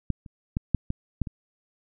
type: clicks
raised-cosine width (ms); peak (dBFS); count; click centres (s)
5; -12 / -30 / -13 / -8 / -15 / -12 / -22; 7; 0.103 / 0.262 / 0.569 / 0.747 / 0.904 / 1.217 / 1.272
effects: none